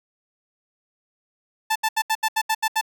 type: tone bursts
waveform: sawtooth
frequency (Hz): 880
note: A5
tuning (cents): 0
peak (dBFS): -15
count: 9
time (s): 1.7-2.813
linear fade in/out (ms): 10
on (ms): 57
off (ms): 75
effects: none